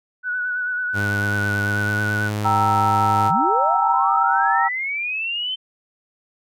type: tone with vibrato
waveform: sine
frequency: 1480 Hz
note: F#6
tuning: in tune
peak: -21 dBFS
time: 0.23-2.31 s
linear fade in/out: 50 ms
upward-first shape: sine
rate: 9.1 Hz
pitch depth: 29 cents each way
type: tone with pitch glide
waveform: sawtooth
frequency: 102.2 to 104.95 Hz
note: G#2 to G#2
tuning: -27 to +19 cents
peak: -18 dBFS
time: 0.93-3.32 s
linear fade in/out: 50 ms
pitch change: +46 cents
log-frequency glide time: 1.68-2 s
type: chord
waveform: sine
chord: E diminished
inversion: first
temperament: equal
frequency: 784 / 932.3 / 1318.5 Hz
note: G5 / Bb5 / E6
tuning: 0 / 0 / 0 cents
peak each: -20 dBFS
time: 2.44-4.69 s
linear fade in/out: 20 ms
type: linear sweep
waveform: sine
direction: up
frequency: 123.47 to 3100 Hz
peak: -22 dBFS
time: 3.29-5.56 s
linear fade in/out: 20 ms
effects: none